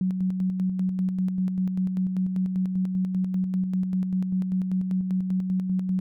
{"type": "tone with tremolo", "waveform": "sine", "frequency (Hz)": 185.8, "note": "F#3", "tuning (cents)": 7, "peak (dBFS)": -21, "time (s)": [0.01, 6], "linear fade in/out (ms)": 2, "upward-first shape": "square", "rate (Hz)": 5.1, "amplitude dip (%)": 40, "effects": []}